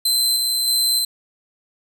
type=tone with tremolo; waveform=sawtooth; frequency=4081 Hz; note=C8; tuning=44 cents flat; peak=-13 dBFS; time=0.05-1.05 s; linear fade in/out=5 ms; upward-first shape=square; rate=1.6 Hz; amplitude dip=25%; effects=none